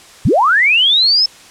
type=linear sweep; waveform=sine; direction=up; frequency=66.2 to 5310 Hz; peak=-8 dBFS; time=0.25-1.26 s; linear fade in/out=5 ms; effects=white hiss -40 dBFS RMS until 1.5 s + low-pass 8000 Hz 12 dB/octave